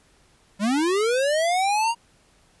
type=linear sweep; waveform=square; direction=up; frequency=190 to 948 Hz; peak=-20 dBFS; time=0.59-1.95 s; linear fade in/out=50 ms; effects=pink hiss -59 dBFS RMS until 2.6 s + resampled to 24000 Hz